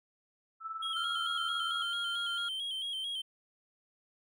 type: tone with tremolo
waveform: sine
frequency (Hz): 1318.5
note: E6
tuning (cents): 0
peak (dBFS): -34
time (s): 0.6-1.87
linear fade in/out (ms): 50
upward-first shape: triangle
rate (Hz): 20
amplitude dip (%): 70
type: tone with vibrato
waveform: triangle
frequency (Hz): 3200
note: G7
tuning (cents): +35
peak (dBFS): -33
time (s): 0.82-3.22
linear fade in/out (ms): 10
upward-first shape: square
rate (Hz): 4.5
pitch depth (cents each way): 47
type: tone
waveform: triangle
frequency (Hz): 1396.9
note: F6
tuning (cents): 0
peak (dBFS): -34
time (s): 0.96-2.49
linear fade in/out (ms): 10
effects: none